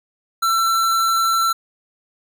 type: tone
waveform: square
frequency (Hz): 1344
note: E6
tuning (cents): +33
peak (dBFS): -16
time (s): 0.42-1.53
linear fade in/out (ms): 10
effects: none